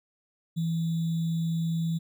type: tone with sample-and-hold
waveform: sine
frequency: 164.81 Hz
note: E3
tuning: in tune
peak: -25 dBFS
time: 0.56-1.99 s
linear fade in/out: 20 ms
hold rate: 3675 Hz
effects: none